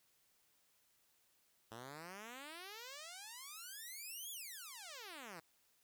5% pulse exponential two-way sweep, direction up then down, 108.6 to 3458 to 155.3 Hz, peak -38 dBFS, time 1.71-5.4 s, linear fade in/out 5 ms, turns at 4.31 s, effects white hiss -75 dBFS RMS until 5.83 s

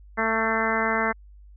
harmonic tone with a mistuned harmonic, 223 Hz, A3, 23 cents sharp, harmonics 1 / 2 / 3 / 4 / 5 / 6 / 7 / 8 / 9, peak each -30 / -30 / -30 / -30 / -30 / -30 / -30 / -30 / -30 dBFS, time 0.17-1.13 s, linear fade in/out 20 ms, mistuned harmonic 9, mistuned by +33 cents, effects added 50 Hz sine -45 dBFS peak until 1.56 s

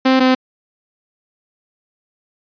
sawtooth tone pair in turn, 261.6 / 258 Hz, C4 / C4, 0 / -24 cents, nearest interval unison, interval 24 cents, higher first, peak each -6 dBFS, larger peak neither, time 0.05-0.2 / 0.2-0.35 s, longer neither, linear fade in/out 10 ms, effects resampled to 11025 Hz

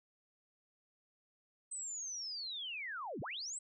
sine linear two-way sweep, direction down then up, 8250 to 90.5 to 8250 Hz, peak -40 dBFS, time 1.71-3.59 s, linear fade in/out 10 ms, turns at 3.21 s, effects none

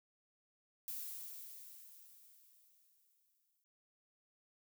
violet noise with exponential decay, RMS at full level -43 dBFS, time 0.88-3.64 s, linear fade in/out 0 ms, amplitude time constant 600 ms, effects none

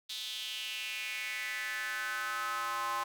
square tone with high-pass filter sweep, 116.5 Hz, A#2, 1 cent flat, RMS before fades -37 dBFS, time 0.09-3.04 s, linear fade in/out 10 ms, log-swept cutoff 3700 to 1000 Hz, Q 4.6, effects none

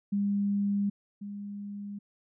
sine tone pair in turn, 201.6 / 203 Hz, G3 / G#3, +49 / -39 cents, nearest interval unison, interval 12 cents, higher second, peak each -25 / -36 dBFS, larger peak first, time 0.12-0.9 / 1.21-1.99 s, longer neither, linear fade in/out 10 ms, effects none

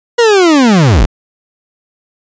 40% pulse linear sweep, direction down, 486.6 to 30.87 Hz, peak -4 dBFS, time 0.18-1.06 s, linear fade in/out 10 ms, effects resampled to 16000 Hz

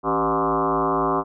sine tone with frequency modulation, 717 Hz, F5, 45 cents sharp, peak -18 dBFS, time 0.03-1.24 s, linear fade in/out 50 ms, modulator 110 Hz, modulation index 4.5, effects none

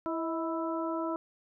harmonic tone with a mistuned harmonic, 329.6 Hz, E4, in tune, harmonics 1 / 2 / 3 / 4, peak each -33 / -36 / -38 / -39 dBFS, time 0.06-1.16 s, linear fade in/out 0 ms, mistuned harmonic 2, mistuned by -46 cents, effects none

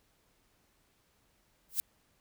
violet noise with exponential growth, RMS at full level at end -26 dBFS, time 1.69-1.8 s, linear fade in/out 0 ms, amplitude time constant 22 ms, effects pink hiss -71 dBFS RMS until 2.2 s

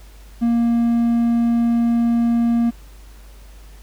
triangle tone with hard clipping, 234.3 Hz, A#3, 9 cents sharp, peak -15 dBFS, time 0.41-2.71 s, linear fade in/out 20 ms, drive 6 dB, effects added 50 Hz sine -39 dBFS peak until 3.82 s + pink hiss -50 dBFS RMS until 3.82 s

